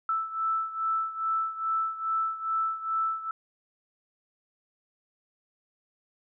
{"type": "beating tone pair", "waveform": "sine", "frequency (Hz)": [1318.5, 1320.9], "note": ["E6", "E6"], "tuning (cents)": [0, 3], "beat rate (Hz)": 2.4, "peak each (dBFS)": [-28, -32], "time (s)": [0.09, 3.31], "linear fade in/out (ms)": 2, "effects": []}